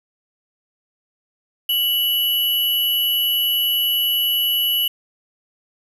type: tone pair together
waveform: sine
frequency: 2960 / 11610 Hz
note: F#7 / F#9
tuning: 0 / -34 cents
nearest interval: 2 octaves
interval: 2366 cents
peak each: -17 / -23 dBFS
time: 1.69-4.88 s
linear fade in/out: 5 ms
effects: 7-bit